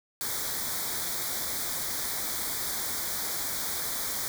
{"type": "band-stop noise", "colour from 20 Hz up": "white", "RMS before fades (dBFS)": -32, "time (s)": [0.21, 4.28], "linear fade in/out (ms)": 0, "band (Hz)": [2300, 3300], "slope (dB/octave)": 96, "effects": []}